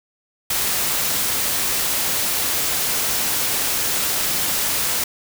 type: noise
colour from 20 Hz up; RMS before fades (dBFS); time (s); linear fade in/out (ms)
white; -21; 0.5-5.04; 5
effects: none